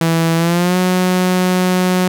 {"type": "tone with pitch glide", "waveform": "sawtooth", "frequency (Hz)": [164.81, 182.87], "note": ["E3", "F#3"], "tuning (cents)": [0, -20], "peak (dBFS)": -8, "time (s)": [0.01, 2.08], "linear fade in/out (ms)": 2, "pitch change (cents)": 180, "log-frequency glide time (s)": [0.36, 0.77], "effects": []}